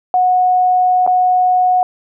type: tone with dropouts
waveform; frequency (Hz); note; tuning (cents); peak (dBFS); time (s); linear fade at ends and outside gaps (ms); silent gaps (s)
sine; 732; F#5; -19; -9; 0.14-1.83; 1; 1.065-1.075
effects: none